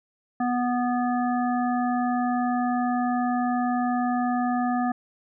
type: harmonic tone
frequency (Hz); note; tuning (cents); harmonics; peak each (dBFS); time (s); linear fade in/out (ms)
245.7; B3; -9; 1 / 3 / 5 / 7; -24 / -26 / -33 / -37; 0.4-4.92; 5
effects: none